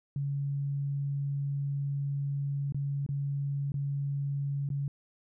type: tone with dropouts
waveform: sine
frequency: 140.6 Hz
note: C#3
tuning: 25 cents sharp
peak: -29 dBFS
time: 0.16-4.88 s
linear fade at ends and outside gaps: 2 ms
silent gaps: 2.723-2.745 / 3.064-3.089 / 3.72-3.741 / 4.69-4.702 s
effects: none